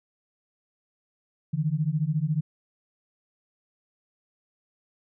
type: beating tone pair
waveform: sine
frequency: 146.83 / 160.83 Hz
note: D3 / E3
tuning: 0 / -42 cents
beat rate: 14 Hz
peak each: -26 dBFS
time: 1.53-2.41 s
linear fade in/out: 10 ms
effects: none